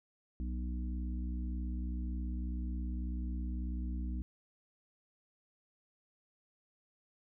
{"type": "harmonic tone with a mistuned harmonic", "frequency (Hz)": 61.74, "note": "B1", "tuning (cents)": 0, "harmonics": [1, 3, 4, 5], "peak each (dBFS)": [-35, -45, -47, -49], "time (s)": [0.4, 4.22], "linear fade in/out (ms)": 0, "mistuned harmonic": 3, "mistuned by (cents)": 31, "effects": []}